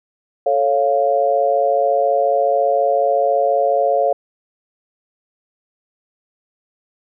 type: chord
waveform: sine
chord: A augmented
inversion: none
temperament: equal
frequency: 440 / 554.4 / 698.5 Hz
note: A4 / C#5 / E#5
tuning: 0 / 0 / 0 cents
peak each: -21 / -16 / -17 dBFS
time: 0.46-4.13 s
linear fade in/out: 5 ms
effects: none